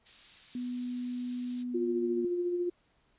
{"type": "noise", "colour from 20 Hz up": "violet", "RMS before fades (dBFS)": -39, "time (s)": [0.05, 1.64], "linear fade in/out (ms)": 20}
{"type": "tone with pitch glide", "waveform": "sine", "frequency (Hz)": [246.9, 240.3], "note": ["B3", "B3"], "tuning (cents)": [0, -47], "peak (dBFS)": -33, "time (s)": [0.55, 2.25], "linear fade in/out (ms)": 2, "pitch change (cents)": -47, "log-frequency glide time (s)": [1.68, 2.11]}
{"type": "tone with tremolo", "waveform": "sine", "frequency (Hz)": 352.5, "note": "F4", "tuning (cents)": 16, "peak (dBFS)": -27, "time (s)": [1.74, 2.7], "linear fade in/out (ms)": 10, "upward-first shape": "sine", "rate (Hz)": 14, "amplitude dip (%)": 35}
{"effects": ["pink hiss -70 dBFS RMS until 3.18 s", "resampled to 8000 Hz"]}